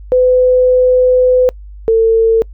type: tone pair in turn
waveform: sine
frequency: 505 / 449.9 Hz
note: B4 / A4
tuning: +39 / +39 cents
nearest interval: major second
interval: 200 cents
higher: first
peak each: -6 dBFS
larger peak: neither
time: 0.12-1.49 / 1.88-2.42 s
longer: first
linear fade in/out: 0 ms
effects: noise-tail reverb RT60 0.1 s tail -26 dB re dry + added 50 Hz sine -29 dBFS peak until 2.53 s